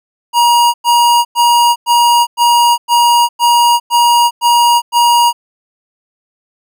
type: tone bursts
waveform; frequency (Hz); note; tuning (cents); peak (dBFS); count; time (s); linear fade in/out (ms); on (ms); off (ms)
square; 951; A#5; +34; -7; 10; 0.33-5.33; 50; 410; 100
effects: none